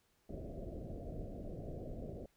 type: low-pass noise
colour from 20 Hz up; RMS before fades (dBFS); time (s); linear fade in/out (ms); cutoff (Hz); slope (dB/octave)
pink; -45; 0.29-2.26; 5; 690; 96
effects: pink hiss -75 dBFS RMS until 2.36 s